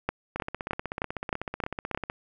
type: two click trains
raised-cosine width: 0.5 ms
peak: -11 / -17 dBFS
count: 7 / 29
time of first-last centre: 0.09-1.948 / 0.36-2.099 s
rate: 3.23 / 16.1 Hz
effects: none